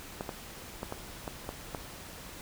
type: clicks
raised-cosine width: 1 ms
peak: -21 dBFS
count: 7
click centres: 0.209 / 0.292 / 0.831 / 0.924 / 1.278 / 1.491 / 1.748 s
effects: pink hiss -46 dBFS RMS until 2.41 s